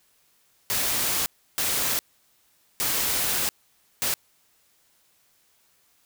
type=noise bursts at uneven times; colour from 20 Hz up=white; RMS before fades=-25 dBFS; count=4; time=0.7-1.26 / 1.58-1.99 / 2.8-3.49 / 4.02-4.14 s; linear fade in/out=0 ms; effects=white hiss -64 dBFS RMS until 6.05 s